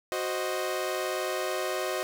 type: chord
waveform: sawtooth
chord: C diminished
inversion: second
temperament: equal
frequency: 370 / 523.3 / 622.3 Hz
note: Gb4 / C5 / Eb5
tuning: 0 / 0 / 0 cents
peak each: -29 / -30 / -29 dBFS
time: 0.12-2.03 s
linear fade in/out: 0 ms
effects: none